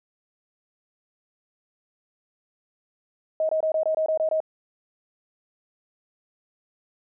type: tone bursts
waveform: sine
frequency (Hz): 631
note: D#5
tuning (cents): +24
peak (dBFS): -20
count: 9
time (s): 3.4-4.403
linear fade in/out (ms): 2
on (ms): 91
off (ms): 23
effects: none